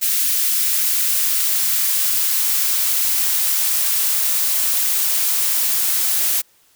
blue noise with high-pass filter sweep, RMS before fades -18 dBFS, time 0.01-6.42 s, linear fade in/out 20 ms, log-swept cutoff 1700 to 260 Hz, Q 0.79, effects white hiss -56 dBFS RMS until 6.75 s

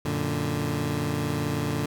20% pulse chord, Gb augmented, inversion none, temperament equal with one note detuned, 91.81 / 116.54 / 146.83 Hz, Gb2 / Bb2 / D3, -13 / 0 / 0 cents, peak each -28 / -26 / -23 dBFS, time 0.05-1.86 s, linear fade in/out 5 ms, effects none

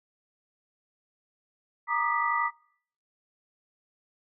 sine tone cluster, 937 / 1180 / 1231 / 1968 Hz, A#5 / D6 / D#6 / B6, +9 / +8 / -19 / -7 cents, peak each -30 dBFS, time 1.87-2.51 s, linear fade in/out 50 ms, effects noise-tail reverb RT60 0.6 s tail -24 dB re dry

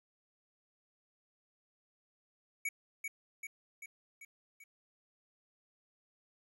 square tone with echo, 2251 Hz, C#7, 26 cents sharp, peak -34 dBFS, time 2.65-2.69 s, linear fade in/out 5 ms, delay 390 ms, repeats 5, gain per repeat -4 dB, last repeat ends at 4.64 s, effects 12-bit

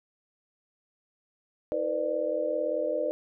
sine tone cluster, 320.3 / 473 / 511 / 596 Hz, E4 / A#4 / C5 / D5, -50 / +25 / -41 / +25 cents, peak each -36 / -34 / -31 / -29 dBFS, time 1.72-3.11 s, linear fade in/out 0 ms, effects none

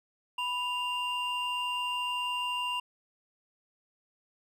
triangle tone pair together, 987.8 / 2794 Hz, B5 / F7, 0 / 0 cents, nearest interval octave + tritone, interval 1800 cents, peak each -31 / -31 dBFS, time 0.38-2.8 s, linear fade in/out 5 ms, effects none

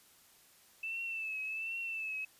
sine tone with vibrato, 2641 Hz, E7, 3 cents sharp, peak -36 dBFS, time 0.83-2.25 s, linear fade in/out 5 ms, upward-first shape triangle, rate 1.3 Hz, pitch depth 62 cents each way, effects white hiss -63 dBFS RMS until 2.39 s + resampled to 32000 Hz

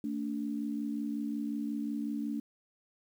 sine tone pair together, 223.1 / 288.6 Hz, A3 / D4, +24 / -30 cents, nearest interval major third, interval 446 cents, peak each -35 / -35 dBFS, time 0.04-2.4 s, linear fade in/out 2 ms, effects 10-bit

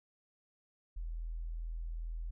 sine tone, 41.2 Hz, E1, in tune, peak -37 dBFS, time 0.96-2.31 s, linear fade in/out 10 ms, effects none

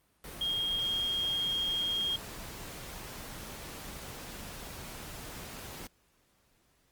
sine tone in noise, 3241 Hz, G#7, 43 cents flat, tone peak -29 dBFS, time 0.41-2.16 s, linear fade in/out 2 ms, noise pink, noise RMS -44 dBFS, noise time 0.24-5.87 s, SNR +12 dB, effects pink hiss -70 dBFS RMS until 6.91 s + Opus 32 kbps

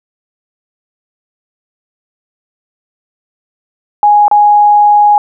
sine tone with dropouts, 830 Hz, G#5, 1 cent flat, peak -3 dBFS, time 4.03-5.18 s, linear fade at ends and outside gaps 1 ms, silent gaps 4.281-4.313 s, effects none

